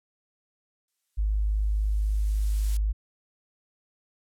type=noise with exponential growth; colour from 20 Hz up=blue; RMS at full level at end=-38 dBFS; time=0.88-2.77 s; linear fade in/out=2 ms; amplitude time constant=410 ms
type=tone; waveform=sine; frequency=51.91 Hz; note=G#1; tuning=in tune; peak=-22 dBFS; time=1.17-2.93 s; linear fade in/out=20 ms
effects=low-pass 11000 Hz 12 dB/octave